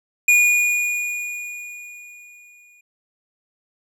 square tone with exponential decay, 2444 Hz, D#7, 32 cents flat, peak -11 dBFS, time 0.28-2.81 s, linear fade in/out 5 ms, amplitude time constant 550 ms, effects low-pass 12000 Hz 12 dB/octave

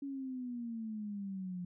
sine exponential sweep, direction down, 281.3 to 176.2 Hz, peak -38 dBFS, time 0.02-1.65 s, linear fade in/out 5 ms, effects none

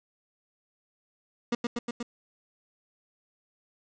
30% pulse tone with echo, 238.2 Hz, A#3, 38 cents sharp, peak -22 dBFS, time 1.52-1.55 s, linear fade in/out 5 ms, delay 120 ms, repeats 4, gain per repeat -2 dB, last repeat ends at 2.03 s, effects resampled to 16000 Hz + 8-bit

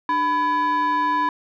sine tone with frequency modulation, 996 Hz, B5, 14 cents sharp, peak -15 dBFS, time 0.09-1.29 s, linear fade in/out 2 ms, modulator 698 Hz, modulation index 0.58, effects tanh soft clip ceiling -17 dBFS

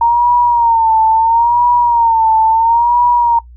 sine tone with vibrato, 925 Hz, A#5, 14 cents flat, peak -7 dBFS, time 0.01-3.39 s, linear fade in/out 5 ms, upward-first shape sine, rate 0.74 Hz, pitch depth 78 cents each way, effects noise-tail reverb RT60 0.1 s tail -18 dB re dry + added 60 Hz sine -34 dBFS peak until 3.56 s

